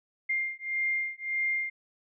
sine beating tone pair, 2109 / 2110.7 Hz, C7 / C7, +13 / +15 cents, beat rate 1.7 Hz, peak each -31 dBFS, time 0.29-1.7 s, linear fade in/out 10 ms, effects none

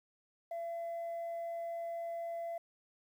sine tone, 676 Hz, E5, 43 cents sharp, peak -35 dBFS, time 0.51-2.58 s, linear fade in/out 5 ms, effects tanh soft clip ceiling -36 dBFS + 11-bit

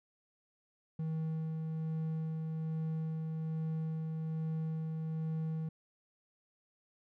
triangle tone with tremolo, 159.4 Hz, D#3, 42 cents sharp, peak -31 dBFS, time 0.99-5.69 s, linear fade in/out 5 ms, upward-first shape sine, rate 1.2 Hz, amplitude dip 25%, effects none

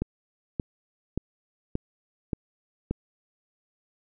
click train, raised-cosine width 3 ms, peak -14 dBFS, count 6, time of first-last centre 0.02-2.91 s, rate 1.73 Hz, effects none

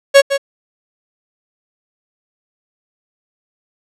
45% pulse tone with echo, 554.4 Hz, C#5, in tune, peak -3 dBFS, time 0.14-0.22 s, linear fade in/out 20 ms, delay 160 ms, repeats 1, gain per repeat -10 dB, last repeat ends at 0.38 s, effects low-pass 9000 Hz 12 dB/octave

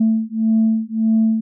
sine beating tone pair, 221.1 / 222.8 Hz, A3 / A3, +9 / +22 cents, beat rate 1.7 Hz, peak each -16 dBFS, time 0-1.41 s, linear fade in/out 10 ms, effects tanh soft clip ceiling -8 dBFS

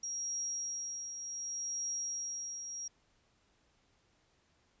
sine tone with tremolo, 5650 Hz, F8, 19 cents sharp, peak -34 dBFS, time 0.03-2.88 s, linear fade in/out 5 ms, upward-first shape triangle, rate 0.67 Hz, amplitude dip 55%, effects pink hiss -72 dBFS RMS until 4.8 s + resampled to 16000 Hz

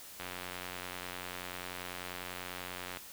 click train, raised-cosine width 0.3 ms, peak -24 dBFS, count 251, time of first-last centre 0.2-2.972 s, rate 90.2 Hz, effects white hiss -50 dBFS RMS until 3.12 s

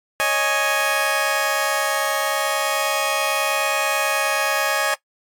15% pulse chord, C# suspended second, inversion none, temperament just, 554.4 / 623.7 / 831.5 Hz, C#5 / D#5 / G#5, 0 / +4 / +2 cents, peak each -17 dBFS, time 0.2-4.94 s, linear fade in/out 0 ms, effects noise-tail reverb RT60 0.1 s tail -18 dB re dry + AAC 64 kbps

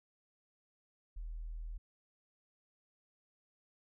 sine tone, 40 Hz, D#1, 49 cents sharp, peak -40 dBFS, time 1.16-1.78 s, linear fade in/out 10 ms, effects none

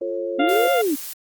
sine chord, F augmented, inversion none, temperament equal with one note detuned, 349.2 / 440 / 543.6 Hz, F4 / A4 / C#5, 0 / 0 / -34 cents, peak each -28 / -30 / -26 dBFS, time 0.01-0.68 s, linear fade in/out 5 ms
sine linear two-way sweep, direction up then down, 260.4 to 558 to 260.4 Hz, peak -18 dBFS, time 0.38-0.96 s, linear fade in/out 20 ms, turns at 0.72 s
harmonic tone, 698.5 Hz, F5, in tune, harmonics 1 / 2 / 3 / 4 / 5, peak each -20 / -26 / -30 / -32 / -34 dBFS, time 0.39-0.82 s, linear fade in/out 10 ms
blue noise, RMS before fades -32 dBFS, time 0.49-1.13 s, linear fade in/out 0 ms
effects Opus 24 kbps

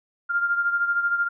sine beating tone pair, 1396.9 / 1409.9 Hz, F6 / F6, 0 / +16 cents, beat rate 13 Hz, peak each -21 / -28 dBFS, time 0.29-1.29 s, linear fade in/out 20 ms, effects none

